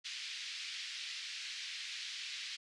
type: band-pass noise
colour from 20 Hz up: white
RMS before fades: -44 dBFS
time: 0.04-2.57 s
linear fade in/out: 20 ms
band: 2000 to 4900 Hz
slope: 24 dB/octave
effects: resampled to 24000 Hz